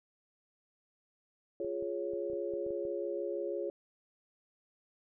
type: chord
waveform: sine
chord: Db major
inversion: first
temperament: equal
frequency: 349.2 / 415.3 / 554.4 Hz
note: F4 / Ab4 / Db5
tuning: 0 / 0 / 0 cents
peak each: -38 dBFS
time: 1.6-3.7 s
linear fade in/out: 2 ms
type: clicks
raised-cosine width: 2 ms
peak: -38 dBFS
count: 9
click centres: 1.647 / 1.825 / 2.135 / 2.3 / 2.333 / 2.537 / 2.665 / 2.706 / 2.852 s
effects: none